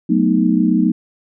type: chord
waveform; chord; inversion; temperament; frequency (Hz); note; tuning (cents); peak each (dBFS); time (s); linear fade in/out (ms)
sine; B dominant seventh; second; equal; 185 / 220 / 246.9 / 311.1; F#3 / A3 / B3 / D#4; 0 / 0 / 0 / 0; -17; 0.09-0.92; 10
effects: none